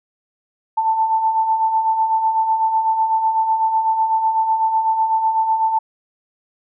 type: beating tone pair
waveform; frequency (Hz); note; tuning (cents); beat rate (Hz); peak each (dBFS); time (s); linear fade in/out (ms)
sine; 880 / 888; A5 / A5; 0 / +16; 8; -24 / -15; 0.77-5.79; 10
effects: none